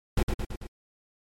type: noise with echo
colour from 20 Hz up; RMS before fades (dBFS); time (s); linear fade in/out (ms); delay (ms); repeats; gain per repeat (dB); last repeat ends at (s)
brown; -22; 0.17-0.23; 5; 110; 4; -4; 0.67
effects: MP3 64 kbps